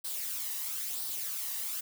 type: noise with flanger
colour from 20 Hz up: blue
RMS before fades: -36 dBFS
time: 0.04-1.81 s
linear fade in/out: 10 ms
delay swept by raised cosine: 0.21 to 1.05 ms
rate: 1 Hz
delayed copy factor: +0.5
effects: none